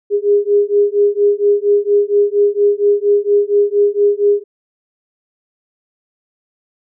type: beating tone pair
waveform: sine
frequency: 406.9 / 411.2 Hz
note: G#4 / G#4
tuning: -35 / -17 cents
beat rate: 4.3 Hz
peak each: -13 dBFS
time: 0.1-4.44 s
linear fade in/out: 50 ms
effects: none